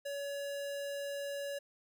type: tone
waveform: square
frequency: 565 Hz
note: C#5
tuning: 33 cents sharp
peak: -38 dBFS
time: 0.05-1.59 s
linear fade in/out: 10 ms
effects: none